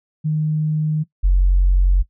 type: tone pair in turn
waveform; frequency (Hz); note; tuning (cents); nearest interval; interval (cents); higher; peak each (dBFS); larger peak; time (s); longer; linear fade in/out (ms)
sine; 154.2 / 45.61; D#3 / F#1; -15 / -24; octave + major sixth; 2109; first; -16 / -10; second; 0.24-1.04 / 1.23-2.03; neither; 20
effects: noise-tail reverb RT60 0.1 s tail -19 dB re dry + tanh soft clip ceiling -6 dBFS